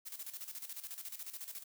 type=noise with tremolo; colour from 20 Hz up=blue; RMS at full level=-44 dBFS; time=0.05-1.64 s; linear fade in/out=20 ms; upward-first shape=square; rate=14 Hz; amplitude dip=70%; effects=none